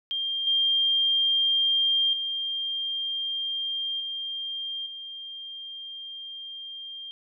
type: tone with level steps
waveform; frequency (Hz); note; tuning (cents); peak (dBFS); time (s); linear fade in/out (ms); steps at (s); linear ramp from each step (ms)
sine; 3195; G7; +32; -26 / -20 / -27 / -30 / -36; 0.11-7.11; 0; 0.47 / 2.13 / 4 / 4.86; 2
effects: none